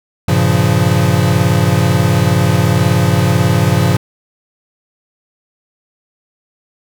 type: chord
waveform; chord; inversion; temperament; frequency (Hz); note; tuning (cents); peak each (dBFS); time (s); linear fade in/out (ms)
square; G half-diminished seventh; none; equal; 98 / 116.54 / 138.59 / 174.61; G2 / Bb2 / Db3 / F3; 0 / 0 / 0 / 0; -16; 0.28-3.97; 5
effects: none